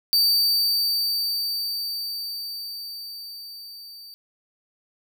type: tone with level ramp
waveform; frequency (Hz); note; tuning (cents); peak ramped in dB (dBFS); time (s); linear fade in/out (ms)
45% pulse; 4617; D8; -30; -15 to -40; 0.13-4.14; 0
effects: none